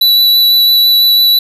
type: tone with vibrato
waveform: square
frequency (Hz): 3951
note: B7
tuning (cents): 0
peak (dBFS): -6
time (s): 0.01-1.39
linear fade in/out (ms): 5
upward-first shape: sine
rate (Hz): 6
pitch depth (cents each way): 9
effects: none